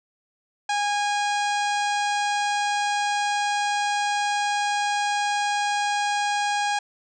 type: harmonic tone with a mistuned harmonic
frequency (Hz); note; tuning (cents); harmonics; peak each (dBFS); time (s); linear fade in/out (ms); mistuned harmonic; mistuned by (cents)
821; G#5; -20; 1 / 2 / 3 / 4 / 5 / 6 / 7 / 8 / 9 / 10; -23 / -29 / -33 / -35 / -37 / -39 / -40 / -41 / -42 / -43; 0.69-6.79; 5; 10; +16
effects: none